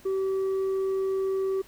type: tone with tanh clipping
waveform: sine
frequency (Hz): 384.3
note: G4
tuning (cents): -34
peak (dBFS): -25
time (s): 0.05-1.62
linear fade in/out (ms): 10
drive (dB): 3
effects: pink hiss -54 dBFS RMS until 1.67 s